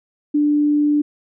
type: tone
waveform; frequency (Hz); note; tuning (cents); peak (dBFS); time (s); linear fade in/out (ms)
sine; 295; D4; +8; -13; 0.34-1.02; 10
effects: none